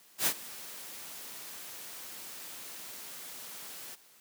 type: noise with ADSR envelope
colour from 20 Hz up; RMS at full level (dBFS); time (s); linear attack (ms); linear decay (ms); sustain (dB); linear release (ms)
white; -26; 0.18-3.96; 85; 68; -19; 23
effects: white hiss -60 dBFS RMS until 4.2 s + high-pass 150 Hz 12 dB/octave